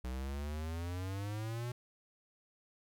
square exponential sweep, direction up, 61.74 to 123.47 Hz, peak -38 dBFS, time 0.04-1.72 s, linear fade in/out 5 ms, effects 13-bit

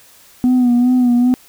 sine tone with vibrato, 246.9 Hz, B3, in tune, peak -7 dBFS, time 0.44-1.34 s, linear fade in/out 0 ms, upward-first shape sine, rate 2.5 Hz, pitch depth 45 cents each way, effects tanh soft clip ceiling -8 dBFS + white hiss -46 dBFS RMS until 1.48 s

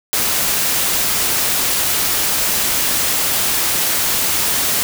white noise, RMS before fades -17 dBFS, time 0.13-4.83 s, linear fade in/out 0 ms, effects none

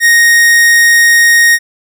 45% pulse tone, 1864.7 Hz, A#6, in tune, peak -4 dBFS, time 0-1.59 s, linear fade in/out 50 ms, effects none

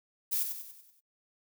violet noise with echo, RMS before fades -30 dBFS, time 0.31-0.44 s, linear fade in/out 20 ms, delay 95 ms, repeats 6, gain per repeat -6 dB, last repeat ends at 1.01 s, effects noise-tail reverb RT60 0.1 s tail -23 dB re dry

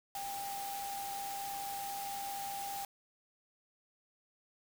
sine tone in noise, 796 Hz, G5, 26 cents sharp, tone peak -39 dBFS, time 0.15-2.85 s, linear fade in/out 2 ms, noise white, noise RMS -45 dBFS, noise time 0.15-2.85 s, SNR +3 dB, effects none

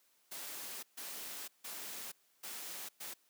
white noise bursts at uneven times, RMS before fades -45 dBFS, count 5, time 0.31-0.83 / 0.97-1.48 / 1.64-2.12 / 2.43-2.89 / 3-3.14 s, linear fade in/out 10 ms, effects white hiss -72 dBFS RMS until 3.29 s + high-pass 200 Hz 12 dB/octave

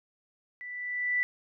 sine tone with level ramp, 1975.5 Hz, B6, in tune, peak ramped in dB -39 to -23 dBFS, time 0.61-1.23 s, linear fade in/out 0 ms, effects none

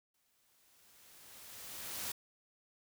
white noise with exponential growth, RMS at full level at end -39 dBFS, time 0.14-2.12 s, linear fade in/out 5 ms, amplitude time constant 430 ms, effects none

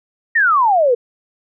sine exponential sweep, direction down, 1900 to 460 Hz, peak -10 dBFS, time 0.35-0.95 s, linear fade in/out 10 ms, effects none

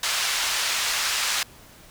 white band-pass noise, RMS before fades -25 dBFS, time 0.03-1.43 s, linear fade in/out 2 ms, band 1000 to 5700 Hz, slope 12 dB/octave, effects pink hiss -49 dBFS RMS until 1.9 s

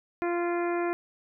harmonic tone, 346.6 Hz, F4, 13 cents flat, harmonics 1 / 2 / 3 / 4 / 5 / 6 / 7, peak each -27 / -33 / -37 / -39 / -41 / -43 / -44 dBFS, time 0.22-0.93 s, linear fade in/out 0 ms, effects none

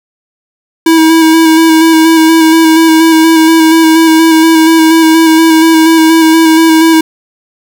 square tone with vibrato, 323 Hz, E4, 35 cents flat, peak -3 dBFS, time 0.86-7.01 s, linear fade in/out 5 ms, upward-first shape square, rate 4.2 Hz, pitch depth 19 cents each way, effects none

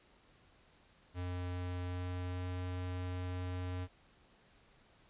square tone with pitch glide, 89.7 to 90.53 Hz, F2 to F#2, +47 to -37 cents, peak -38 dBFS, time 1.14-3.88 s, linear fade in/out 50 ms, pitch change +16 cents, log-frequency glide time 1.78-2.54 s, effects pink hiss -66 dBFS RMS until 5.09 s + resampled to 8000 Hz

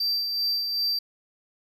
triangle tone with tremolo, 4680 Hz, D8, 7 cents flat, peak -21 dBFS, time 0-0.99 s, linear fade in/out 5 ms, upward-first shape sine, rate 2.6 Hz, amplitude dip 40%, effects none

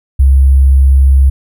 sine tone with sample-and-hold, 67.3 Hz, C2, 49 cents sharp, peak -3 dBFS, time 0.19-1.3 s, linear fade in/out 10 ms, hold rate 11025 Hz, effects none

